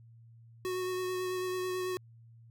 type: tone with vibrato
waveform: square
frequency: 367.9 Hz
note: F#4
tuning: 10 cents flat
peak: -33 dBFS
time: 0.65-1.97 s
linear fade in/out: 0 ms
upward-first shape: sine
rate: 9.1 Hz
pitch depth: 14 cents each way
effects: added 115 Hz sine -53 dBFS peak until 2.5 s